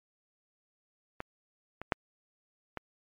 clicks, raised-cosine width 0.5 ms, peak -20 / -24 / -10 / -21 dBFS, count 4, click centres 1.204 / 1.816 / 1.922 / 2.773 s, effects MP3 48 kbps

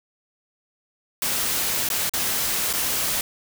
white noise with dropouts, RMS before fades -24 dBFS, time 1.22-3.21 s, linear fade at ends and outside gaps 2 ms, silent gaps 1.889-1.901 / 2.095-2.136 / 2.729-2.735 s, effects none

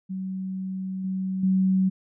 sine tone with level steps, 188.8 Hz, F#3, 35 cents sharp, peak -28 / -25 / -18 dBFS, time 0.09-1.9 s, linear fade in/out 20 ms, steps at 1.04 / 1.43 s, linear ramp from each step 5 ms, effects none

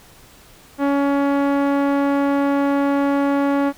sawtooth tone with low-pass filter, 280.8 Hz, C#4, 22 cents sharp, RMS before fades -18 dBFS, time 0.78-3.73 s, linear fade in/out 50 ms, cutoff 1400 Hz, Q 0.81, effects pink hiss -47 dBFS RMS until 3.77 s

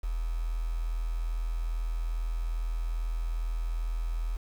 sine tone with quantisation, 41.2 Hz, E1, in tune, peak -28 dBFS, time 0.03-4.37 s, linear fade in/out 10 ms, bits 8, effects none

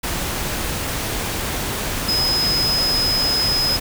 sine tone in noise, 5070 Hz, D#8, 32 cents sharp, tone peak -17 dBFS, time 2.08-3.77 s, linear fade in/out 10 ms, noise pink, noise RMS -24 dBFS, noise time 0.03-3.8 s, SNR +4 dB, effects none

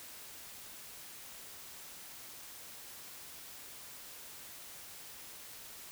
silence, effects white hiss -50 dBFS RMS until 5.91 s

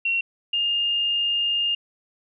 sine tone pair in turn, 2735 / 2822 Hz, F7 / F7, -37 / +17 cents, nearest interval minor second, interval 54 cents, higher second, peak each -20 dBFS, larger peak neither, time 0.05-0.21 / 0.53-1.75 s, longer second, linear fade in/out 5 ms, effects none

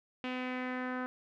sawtooth tone with low-pass filter sweep, 253.4 Hz, B3, 45 cents sharp, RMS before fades -37 dBFS, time 0.24-1.06 s, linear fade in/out 0 ms, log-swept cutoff 2800 to 1500 Hz, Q 2.9, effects none

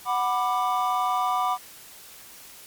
triangle chord, B minor, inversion second, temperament just, 740.8 / 987.8 / 1185.3 Hz, F#5 / B5 / D6, +2 / 0 / +16 cents, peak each -24 / -25 / -24 dBFS, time 0.05-1.58 s, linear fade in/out 50 ms, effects white hiss -46 dBFS RMS until 2.66 s + MP3 96 kbps

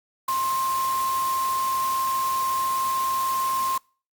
sine tone in noise, 1057 Hz, C6, 17 cents sharp, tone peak -22 dBFS, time 0.28-3.78 s, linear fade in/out 5 ms, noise white, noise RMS -34 dBFS, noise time 0.28-3.78 s, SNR +9 dB, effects noise-tail reverb RT60 0.4 s tail -26 dB re dry + Opus 48 kbps

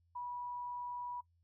sine tone, 976 Hz, B5, 21 cents flat, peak -40 dBFS, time 0.15-1.21 s, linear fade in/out 10 ms, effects noise-tail reverb RT60 0.1 s tail -23 dB re dry + added 85 Hz sine -70 dBFS peak until 1.43 s

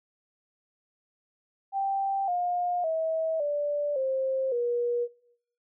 sine tone with pitch steps, 784 / 710.7 / 644.2 / 584 / 529.3 / 479.8 Hz, G5 / F5 / E5 / D5 / C5 / A#4, 0 / +30 / -40 / -10 / +20 / +50 cents, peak -25 dBFS, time 1.72-5.08 s, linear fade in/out 50 ms, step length 560 ms, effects noise-tail reverb RT60 0.7 s tail -21 dB re dry

